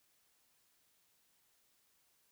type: silence
effects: white hiss -74 dBFS RMS until 2.31 s